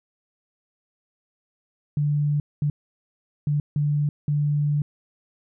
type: tone bursts at uneven times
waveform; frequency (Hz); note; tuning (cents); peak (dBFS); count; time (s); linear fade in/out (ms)
sine; 146.83; D3; 0; -19; 5; 1.97-2.4 / 2.62-2.7 / 3.47-3.6 / 3.76-4.09 / 4.28-4.82; 2
effects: none